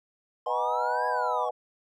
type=chord; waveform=sine; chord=G# minor seventh; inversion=first; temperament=equal; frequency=493.9 / 622.3 / 740 / 830.6 Hz; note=B4 / D#5 / F#5 / G#5; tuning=0 / 0 / 0 / 0 cents; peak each=-33 dBFS; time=0.46-1.51 s; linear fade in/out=10 ms
type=exponential two-way sweep; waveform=triangle; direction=up then down; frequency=1038 to 1661.2 to 1098 Hz; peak=-33 dBFS; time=0.46-1.49 s; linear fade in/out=2 ms; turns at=1.07 s
type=tone with pitch glide; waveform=sine; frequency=961 to 987.4 Hz; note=B5 to B5; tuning=-48 to -1 cents; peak=-28 dBFS; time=0.49-1.46 s; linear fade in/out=20 ms; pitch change=+47 cents; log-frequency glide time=0.86-1.09 s
effects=none